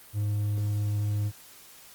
triangle tone, 103.83 Hz, G#2, in tune, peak -23 dBFS, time 0.13-1.32 s, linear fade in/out 50 ms, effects white hiss -51 dBFS RMS until 1.94 s + Opus 32 kbps

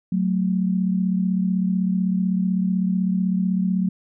sine tone pair together, 185 / 220.9 Hz, F#3 / A3, 0 / +7 cents, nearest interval minor third, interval 307 cents, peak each -19 / -25 dBFS, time 0.12-3.89 s, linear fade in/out 5 ms, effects none

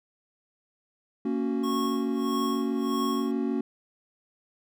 triangle chord, F# major, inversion first, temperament just, 231.2 / 277.5 / 370 Hz, A#3 / C#4 / F#4, -14 / +2 / 0 cents, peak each -27 / -27 / -30 dBFS, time 1.25-3.61 s, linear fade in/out 5 ms
square tone with tremolo, 1098 Hz, C#6, 17 cents flat, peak -30 dBFS, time 1.63-3.32 s, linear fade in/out 10 ms, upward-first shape sine, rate 1.6 Hz, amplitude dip 90%
effects none

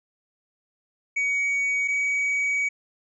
triangle tone pair in turn, 2251 / 2264 Hz, C#7 / C#7, +26 / +36 cents, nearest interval unison, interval 10 cents, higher second, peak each -20 dBFS, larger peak neither, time 1.16-1.88 / 1.88-2.69 s, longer second, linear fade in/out 10 ms, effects resampled to 22050 Hz

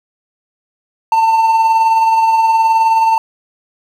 triangle tone with tremolo, 897 Hz, A5, 33 cents sharp, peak -5 dBFS, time 1.12-3.18 s, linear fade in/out 2 ms, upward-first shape sine, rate 19 Hz, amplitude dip 35%, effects 7-bit

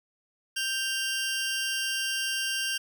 20% pulse tone pair together, 1569.5 / 2793 Hz, G6 / F7, +2 / -1 cents, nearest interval minor seventh, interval 997 cents, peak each -26 / -26 dBFS, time 0.56-2.78 s, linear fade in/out 10 ms, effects none

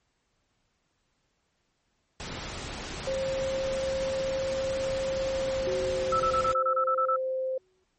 pink noise, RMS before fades -37 dBFS, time 2.2-6.53 s, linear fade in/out 0 ms
sine tone with pitch glide, 533 to 521.4 Hz, C5 to C5, +32 to -6 cents, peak -27 dBFS, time 3.07-7.58 s, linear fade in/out 5 ms, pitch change -38 cents, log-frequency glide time 5.35-6.41 s
sine tone with exponential decay, 372 Hz, F#4, 9 cents sharp, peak -29 dBFS, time 5.67-7.84 s, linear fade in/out 2 ms, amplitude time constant 470 ms
sine tone bursts, 1318.5 Hz, E6, in tune, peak -23 dBFS, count 10, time 6.12-7.162 s, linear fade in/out 5 ms, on 79 ms, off 28 ms
effects pink hiss -74 dBFS RMS until 7.98 s + MP3 32 kbps

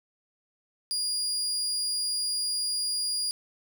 30% pulse tone, 4846 Hz, D#8, 47 cents flat, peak -24 dBFS, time 0.91-3.31 s, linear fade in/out 0 ms, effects none

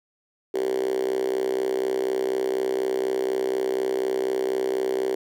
5% pulse tone with high-pass filter, 64.1 Hz, C2, 35 cents flat, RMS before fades -25 dBFS, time 0.54-5.15 s, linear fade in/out 5 ms, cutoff 390 Hz, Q 8.9, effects none

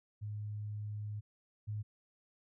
sine tone pair in turn, 105 / 105.85 Hz, G#2 / G#2, +19 / +33 cents, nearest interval unison, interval 14 cents, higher second, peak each -38 / -36 dBFS, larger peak second, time 0.21-1.21 / 1.67-1.83 s, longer first, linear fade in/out 20 ms, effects none

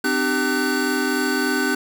square tone cluster, 257.9 / 301.3 / 391.5 / 1506 Hz, C4 / D4 / G4 / F#6, -25 / +44 / -2 / +30 cents, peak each -25 / -26 / -26 / -24 dBFS, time 0.04-1.75 s, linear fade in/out 5 ms, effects none

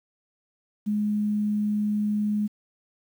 sine tone, 209.4 Hz, G#3, 15 cents sharp, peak -22 dBFS, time 0.86-2.48 s, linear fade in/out 20 ms, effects 9-bit

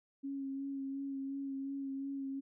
sine tone with vibrato, 273.6 Hz, C#4, 23 cents flat, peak -37 dBFS, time 0.23-2.41 s, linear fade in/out 20 ms, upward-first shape sine, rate 2.8 Hz, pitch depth 21 cents each way, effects none

